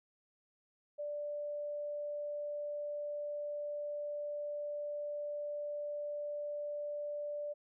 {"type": "tone", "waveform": "sine", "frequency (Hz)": 587.3, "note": "D5", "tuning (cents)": 0, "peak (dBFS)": -37, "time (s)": [0.98, 7.54], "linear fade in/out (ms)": 20, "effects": []}